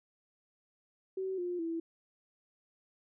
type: tone with pitch steps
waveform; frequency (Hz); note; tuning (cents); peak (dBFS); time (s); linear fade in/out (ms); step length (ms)
sine; 379.6 / 354.2 / 330.5; F#4 / F4 / E4; +44 / +24 / +5; -33; 1.17-1.8; 5; 210
effects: none